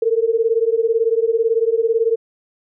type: beating tone pair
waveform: sine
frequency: 446.2 / 464.2 Hz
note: A4 / A#4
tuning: +24 / -7 cents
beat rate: 18 Hz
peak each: -17 dBFS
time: 0.02-2.16 s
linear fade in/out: 5 ms
effects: none